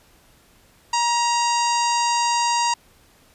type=harmonic tone with a mistuned harmonic; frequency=948 Hz; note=A#5; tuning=29 cents sharp; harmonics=1 / 2 / 3 / 4 / 5 / 6 / 7 / 8 / 9; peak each=-19 / -32 / -29 / -35 / -28 / -35 / -29 / -34 / -40 dBFS; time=0.93-2.74 s; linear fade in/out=5 ms; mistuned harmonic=3; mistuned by=-37 cents; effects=pink hiss -55 dBFS RMS until 3.34 s + resampled to 32000 Hz